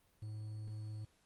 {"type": "tone with quantisation", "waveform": "triangle", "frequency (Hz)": 107.3, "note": "A2", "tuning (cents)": -43, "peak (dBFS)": -40, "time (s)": [0.22, 1.05], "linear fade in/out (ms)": 5, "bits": 11, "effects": ["pink hiss -73 dBFS RMS until 1.25 s", "Opus 32 kbps"]}